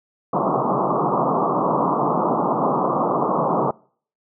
white band-pass noise, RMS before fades -20 dBFS, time 0.33-3.71 s, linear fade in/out 5 ms, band 130 to 1200 Hz, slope 96 dB/octave, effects noise-tail reverb RT60 0.5 s tail -25 dB re dry

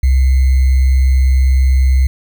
sine tone with sample-and-hold, 65.41 Hz, C2, in tune, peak -7 dBFS, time 0.03-2.07 s, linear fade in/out 5 ms, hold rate 2100 Hz, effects none

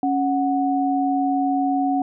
sine tone pair together, 276.4 / 738 Hz, C#4 / F#5, -5 / -5 cents, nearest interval octave + perfect fourth, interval 1700 cents, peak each -20 / -21 dBFS, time 0.03-2.02 s, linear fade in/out 2 ms, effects none

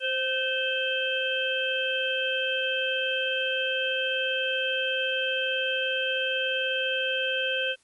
harmonic tone with a mistuned harmonic, 523.3 Hz, C5, in tune, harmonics 1 / 3 / 5 / 6, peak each -30 / -30 / -30 / -30 dBFS, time 0-7.76 s, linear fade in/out 50 ms, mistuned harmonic 3, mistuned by -28 cents, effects white hiss -64 dBFS RMS until 7.83 s + MP3 48 kbps

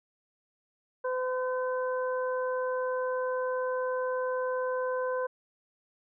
harmonic tone, 509 Hz, C5, 48 cents flat, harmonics 1 / 2 / 3, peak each -29 / -35 / -39 dBFS, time 1.04-5.27 s, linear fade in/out 10 ms, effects none

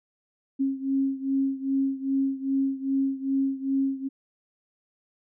sine beating tone pair, 270 / 272.5 Hz, C#4 / C#4, -45 / -29 cents, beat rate 2.5 Hz, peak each -25 / -28 dBFS, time 0.59-4.09 s, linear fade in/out 20 ms, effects none

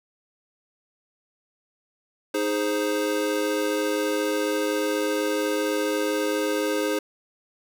square chord, Ab major, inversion second, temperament equal, 311.1 / 415.3 / 523.3 Hz, Eb4 / Ab4 / C5, 0 / 0 / 0 cents, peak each -28 dBFS, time 2.34-6.99 s, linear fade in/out 5 ms, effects none

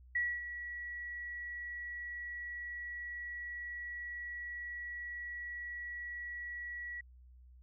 sine tone with ADSR envelope, 1933 Hz, B6, 38 cents flat, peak -29 dBFS, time 0.15-7.01 s, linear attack 7 ms, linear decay 250 ms, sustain -11 dB, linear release 6 ms, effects added 62 Hz sine -55 dBFS peak until 7.62 s

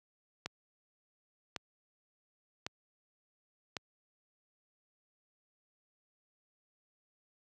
click train, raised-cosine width 0.2 ms, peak -19 dBFS, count 4, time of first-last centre 0.46-3.768 s, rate 0.907 Hz, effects high-pass 80 Hz 12 dB/octave

